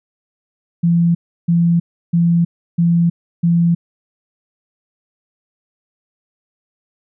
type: tone bursts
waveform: sine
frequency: 170 Hz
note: F3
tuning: 46 cents flat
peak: -10 dBFS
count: 5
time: 0.83-3.75 s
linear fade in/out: 10 ms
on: 320 ms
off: 330 ms
effects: none